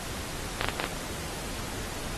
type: clicks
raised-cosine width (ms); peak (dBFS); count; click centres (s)
0.3; -9; 5; 0.611 / 0.645 / 0.686 / 0.799 / 0.841
effects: pink hiss -37 dBFS RMS until 2.17 s + AAC 32 kbps